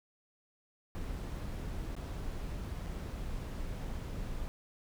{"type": "noise with dropouts", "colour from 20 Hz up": "brown", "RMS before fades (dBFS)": -39, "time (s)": [0.95, 4.48], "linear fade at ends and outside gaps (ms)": 0, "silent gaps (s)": [[1.952, 1.965], [2.861, 2.866]], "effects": []}